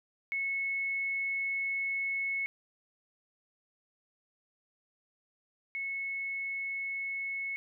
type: tone pair in turn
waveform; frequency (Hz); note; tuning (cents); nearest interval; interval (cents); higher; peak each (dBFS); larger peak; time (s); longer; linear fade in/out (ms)
sine; 2196 / 2196; C#7 / C#7; -17 / -17; unison; 0; neither; -30 / -33; first; 0.32-2.46 / 5.75-7.56; first; 0
effects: none